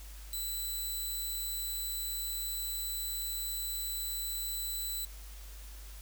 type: tone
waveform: 5% pulse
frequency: 3991 Hz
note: B7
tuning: 17 cents sharp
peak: -27 dBFS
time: 0.33-5.05 s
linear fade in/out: 2 ms
effects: added 50 Hz sine -45 dBFS peak until 6.01 s + white hiss -54 dBFS RMS until 6.01 s